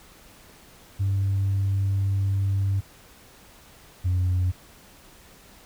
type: tone pair in turn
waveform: sine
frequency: 98 / 90.88 Hz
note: G2 / F#2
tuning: 0 / -31 cents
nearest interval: minor second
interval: 131 cents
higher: first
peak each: -19 / -18 dBFS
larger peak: second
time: 0.99-2.81 / 4.04-4.52 s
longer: first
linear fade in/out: 20 ms
effects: tanh soft clip ceiling -18 dBFS + pink hiss -51 dBFS RMS until 5.65 s